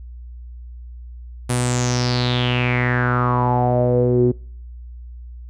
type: tone with low-pass filter sweep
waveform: sawtooth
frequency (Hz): 123.47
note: B2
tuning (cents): 0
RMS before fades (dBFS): -18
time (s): 1.49-4.32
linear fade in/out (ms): 10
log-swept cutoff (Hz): 10000 to 330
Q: 6.3
effects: noise-tail reverb RT60 0.5 s tail -25 dB re dry + added 60 Hz sine -33 dBFS peak until 5.49 s